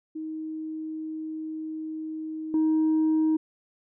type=tone with level steps; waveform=sine; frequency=314.6 Hz; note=D#4; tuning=19 cents sharp; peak=-31 / -18 dBFS; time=0.15-3.37 s; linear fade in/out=10 ms; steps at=2.54 s; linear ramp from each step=2 ms; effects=tanh soft clip ceiling -18 dBFS